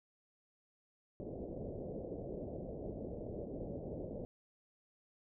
white low-pass noise, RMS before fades -44 dBFS, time 1.2-4.25 s, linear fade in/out 0 ms, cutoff 600 Hz, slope 48 dB/octave, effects none

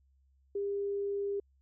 sine tone, 401.5 Hz, G4, 41 cents sharp, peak -31 dBFS, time 0.55-1.4 s, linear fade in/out 5 ms, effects added 67 Hz sine -65 dBFS peak until 1.61 s

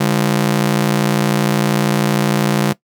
sawtooth ring-modulated tone, 172.9 Hz, F3, 17 cents flat, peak -6 dBFS, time 0-2.73 s, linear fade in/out 10 ms, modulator 30 Hz, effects noise-tail reverb RT60 0.1 s tail -19 dB re dry

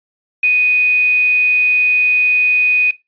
sine tone with quantisation, 2489 Hz, D#7, in tune, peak -10 dBFS, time 0.43-2.91 s, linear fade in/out 5 ms, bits 5, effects noise-tail reverb RT60 0.2 s tail -17 dB re dry + resampled to 11025 Hz

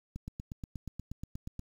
click train, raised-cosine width 5 ms, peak -27 dBFS, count 13, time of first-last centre 0.16-1.594 s, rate 8.37 Hz, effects 9-bit

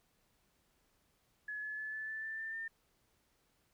sine tone with pitch steps, 1701 / 1714.8 / 1728.7 / 1742.8 / 1756.9 / 1771.2 / 1785.6 / 1800.1 Hz, G#6 / A6 / A6 / A6 / A6 / A6 / A6 / A6, +41 / -45 / -31 / -17 / -3 / +11 / +25 / +39 cents, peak -39 dBFS, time 1.48-2.68 s, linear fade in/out 5 ms, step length 150 ms, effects pink hiss -75 dBFS RMS until 3.73 s

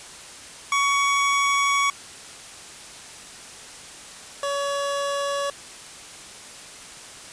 25% pulse tone pair in turn, 1122 / 563.8 Hz, C#6 / C#5, +21 / +29 cents, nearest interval octave, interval 1192 cents, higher first, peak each -15 / -20 dBFS, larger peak first, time 0.72-1.9 / 4.43-5.5 s, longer first, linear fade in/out 2 ms, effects white hiss -41 dBFS RMS until 7.32 s + resampled to 22050 Hz

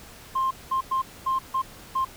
sine tone bursts at uneven times, 1056 Hz, C6, 16 cents sharp, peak -20 dBFS, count 6, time 0.35-0.51 / 0.71-0.81 / 0.91-1.02 / 1.26-1.39 / 1.54-1.62 / 1.95-2.05 s, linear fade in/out 10 ms, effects tanh soft clip ceiling -18 dBFS + pink hiss -46 dBFS RMS until 2.16 s

